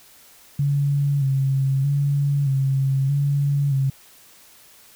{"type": "tone with vibrato", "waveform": "sine", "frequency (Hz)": 138.59, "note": "C#3", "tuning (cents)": 0, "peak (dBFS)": -17, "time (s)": [0.59, 3.9], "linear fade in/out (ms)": 5, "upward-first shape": "square", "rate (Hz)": 0.8, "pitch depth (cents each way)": 42, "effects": ["white hiss -50 dBFS RMS until 4.95 s"]}